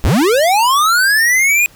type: linear sweep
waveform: square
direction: up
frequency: 39 to 2489 Hz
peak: -10 dBFS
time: 0.04-1.66 s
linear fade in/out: 0 ms
effects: pink hiss -45 dBFS RMS until 1.75 s